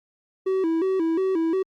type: tone with vibrato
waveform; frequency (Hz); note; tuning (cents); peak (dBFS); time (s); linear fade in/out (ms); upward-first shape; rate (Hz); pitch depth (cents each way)
triangle; 352.4; F4; +16; -18; 0.46-1.63; 10; square; 2.8; 130
effects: Opus 48 kbps